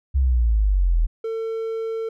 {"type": "exponential sweep", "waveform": "sine", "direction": "down", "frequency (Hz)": [69.3, 39.22], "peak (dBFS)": -15, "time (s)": [0.14, 1.07], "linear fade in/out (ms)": 20}
{"type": "tone", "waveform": "triangle", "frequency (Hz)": 450, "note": "A4", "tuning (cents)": 39, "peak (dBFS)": -22, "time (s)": [1.24, 2.09], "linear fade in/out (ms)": 5}
{"effects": []}